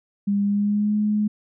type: tone with pitch glide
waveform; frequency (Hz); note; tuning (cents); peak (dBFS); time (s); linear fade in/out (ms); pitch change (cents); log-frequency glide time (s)
sine; 201.5 to 210.5; G3 to G#3; +48 to +24; -18; 0.27-1.28; 10; +76; 0.43-0.95
effects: none